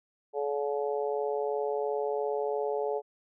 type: harmonic tone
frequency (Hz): 142.9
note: D3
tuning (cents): -47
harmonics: 3 / 4 / 5 / 6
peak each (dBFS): -30 / -34 / -37 / -38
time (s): 0.33-3.02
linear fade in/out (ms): 50
effects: none

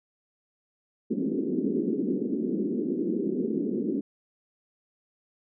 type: band-pass noise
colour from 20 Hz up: pink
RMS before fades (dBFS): -28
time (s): 1.1-4.01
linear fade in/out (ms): 10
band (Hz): 200 to 400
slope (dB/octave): 48
effects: none

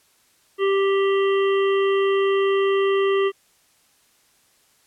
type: harmonic tone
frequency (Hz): 392.2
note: G4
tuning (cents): +1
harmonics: 1 / 3 / 5 / 7 / 8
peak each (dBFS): -17 / -27 / -31 / -34 / -35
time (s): 0.58-3.32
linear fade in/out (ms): 50
effects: white hiss -60 dBFS RMS until 4.86 s + low-pass 12000 Hz 12 dB/octave

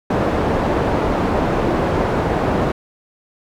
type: low-pass noise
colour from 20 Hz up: white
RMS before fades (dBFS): -18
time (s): 0.1-2.72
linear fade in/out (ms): 5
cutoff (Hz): 670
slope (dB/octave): 12
effects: none

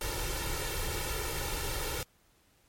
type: noise with comb filter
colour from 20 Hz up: pink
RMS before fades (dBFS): -34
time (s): 0.01-2.03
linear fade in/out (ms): 2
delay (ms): 2.2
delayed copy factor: +0.85
effects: pink hiss -67 dBFS RMS until 2.68 s + MP3 64 kbps

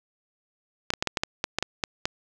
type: clicks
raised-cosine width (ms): 0.2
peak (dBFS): -7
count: 11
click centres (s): 0.904 / 0.937 / 1.025 / 1.073 / 1.172 / 1.235 / 1.441 / 1.586 / 1.626 / 1.838 / 2.055
effects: none

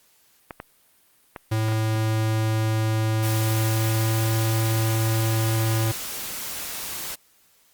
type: clicks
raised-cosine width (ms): 0.5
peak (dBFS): -18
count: 5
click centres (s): 0.508 / 0.601 / 1.362 / 1.685 / 1.722
type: tone with pitch glide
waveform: square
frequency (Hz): 110 to 111.41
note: A2 to A2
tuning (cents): 0 to +22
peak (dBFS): -21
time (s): 1.51-5.92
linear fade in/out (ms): 10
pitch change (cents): +22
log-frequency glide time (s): 3.23-4.25
type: noise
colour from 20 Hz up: white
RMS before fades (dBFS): -32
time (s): 3.22-7.16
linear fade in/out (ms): 20
effects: white hiss -60 dBFS RMS until 7.73 s + Opus 48 kbps

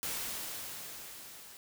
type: noise with level ramp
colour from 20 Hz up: white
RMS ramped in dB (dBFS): -36 to -52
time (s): 0.03-1.57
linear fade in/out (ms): 0
effects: none

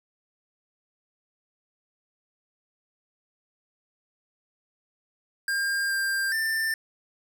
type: tone with pitch steps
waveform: square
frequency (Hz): 1604 / 1590 / 1786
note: G6 / G6 / A6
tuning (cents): +39 / +24 / +25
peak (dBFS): -25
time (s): 5.48-6.74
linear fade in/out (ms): 2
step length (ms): 420
effects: none

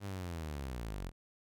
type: linear sweep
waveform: sawtooth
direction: down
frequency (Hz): 102.9 to 41.2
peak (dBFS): -35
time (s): 0-1.12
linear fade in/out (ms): 50
effects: none

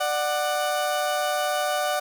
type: tone pair together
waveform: 30% pulse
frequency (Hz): 594 / 740.9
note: D5 / F#5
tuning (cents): +20 / +2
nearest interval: major third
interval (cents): 382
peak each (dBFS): -23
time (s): 0-2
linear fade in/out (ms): 10
effects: none

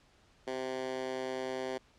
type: tone with high-pass filter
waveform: 10% pulse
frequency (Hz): 130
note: C3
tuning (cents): -11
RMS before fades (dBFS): -37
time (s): 0.47-1.78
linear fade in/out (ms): 5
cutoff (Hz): 360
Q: 1.5
effects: pink hiss -65 dBFS RMS until 1.98 s + low-pass 6000 Hz 12 dB/octave

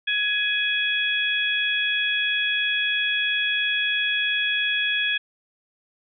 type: harmonic tone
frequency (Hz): 837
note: G#5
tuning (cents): +13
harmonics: 2 / 3 / 4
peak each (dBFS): -25 / -25 / -25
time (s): 0.07-5.18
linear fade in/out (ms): 10
effects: none

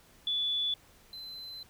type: tone pair in turn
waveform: sine / triangle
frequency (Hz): 3450 / 4060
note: A7 / B7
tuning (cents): -35 / +47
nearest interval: minor third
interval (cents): 282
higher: second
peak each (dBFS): -28 / -40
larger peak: first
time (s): 0.27-0.74 / 1.13-1.63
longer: second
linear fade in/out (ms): 2
effects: pink hiss -60 dBFS RMS until 1.69 s

